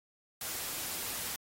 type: noise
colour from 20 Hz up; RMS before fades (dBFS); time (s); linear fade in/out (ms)
white; -38; 0.41-1.36; 2
effects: AAC 48 kbps